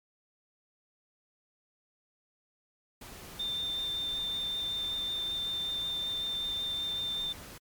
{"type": "noise", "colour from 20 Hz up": "pink", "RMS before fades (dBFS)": -47, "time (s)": [3.01, 7.58], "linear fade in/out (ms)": 5}
{"type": "tone with vibrato", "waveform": "sine", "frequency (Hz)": 3588, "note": "A7", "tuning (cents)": 33, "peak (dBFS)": -31, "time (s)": [3.39, 7.33], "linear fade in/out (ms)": 10, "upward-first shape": "sine", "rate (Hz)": 5.3, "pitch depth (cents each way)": 10}
{"effects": ["MP3 96 kbps"]}